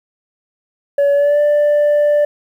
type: tone with pitch glide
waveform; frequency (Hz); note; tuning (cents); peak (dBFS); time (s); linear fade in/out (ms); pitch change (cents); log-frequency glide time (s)
sine; 567 to 589; C#5 to D5; +39 to +5; -7; 0.98-2.25; 5; +66; 1.13-1.4
effects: tanh soft clip ceiling -9 dBFS + 8-bit